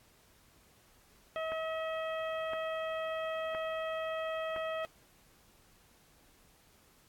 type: harmonic tone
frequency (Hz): 641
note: E5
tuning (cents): -49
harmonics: 1 / 2 / 3 / 4 / 5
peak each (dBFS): -35 / -41 / -45 / -47 / -49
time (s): 1.36-4.85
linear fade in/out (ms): 0
type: click train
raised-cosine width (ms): 0.5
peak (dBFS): -28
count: 4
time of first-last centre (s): 1.52-4.563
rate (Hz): 0.986
effects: pink hiss -64 dBFS RMS until 7.08 s + AAC 64 kbps